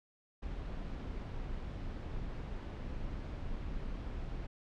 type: noise with amplitude modulation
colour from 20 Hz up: brown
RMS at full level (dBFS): -39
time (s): 0.42-4.47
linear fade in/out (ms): 10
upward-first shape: sine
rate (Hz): 233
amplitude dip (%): 30
effects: low-pass 4000 Hz 12 dB/octave